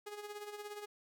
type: tone with tremolo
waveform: sawtooth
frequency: 415.3 Hz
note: G#4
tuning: in tune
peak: -38 dBFS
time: 0.06-0.86 s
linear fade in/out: 10 ms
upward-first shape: sine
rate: 17 Hz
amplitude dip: 60%
effects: none